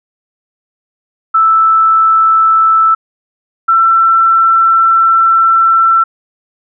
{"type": "tone pair in turn", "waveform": "sine", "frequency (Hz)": [1318.5, 1341.5], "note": ["E6", "E6"], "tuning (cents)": [0, 30], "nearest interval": "unison", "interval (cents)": 30, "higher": "second", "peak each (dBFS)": -5, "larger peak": "neither", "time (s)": [[1.34, 2.95], [3.68, 6.04]], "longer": "second", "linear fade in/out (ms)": 10, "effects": []}